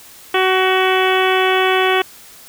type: harmonic tone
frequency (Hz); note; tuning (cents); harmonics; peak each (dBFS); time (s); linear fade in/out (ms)
375.2; F#4; +24; 1 / 2 / 3 / 4 / 5 / 6 / 7 / 8 / 9; -16 / -19 / -21 / -22 / -23 / -24 / -24 / -25 / -26; 0.34-2.02; 5
effects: white hiss -41 dBFS RMS until 2.48 s